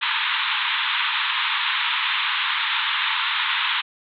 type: band-pass noise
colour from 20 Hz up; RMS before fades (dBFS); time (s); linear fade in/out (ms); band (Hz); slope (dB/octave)
white; -23; 0.01-3.82; 20; 880 to 3800; 96
effects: none